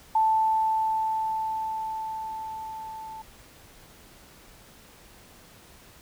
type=tone with level ramp; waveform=sine; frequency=880 Hz; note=A5; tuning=in tune; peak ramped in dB=-18 to -37 dBFS; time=0.15-3.22 s; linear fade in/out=5 ms; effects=pink hiss -52 dBFS RMS until 6.01 s